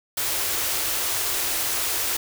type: band-stop noise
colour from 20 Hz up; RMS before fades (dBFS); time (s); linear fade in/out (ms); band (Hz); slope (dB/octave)
white; -25; 0.17-2.17; 5; 130 to 280; 48
effects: none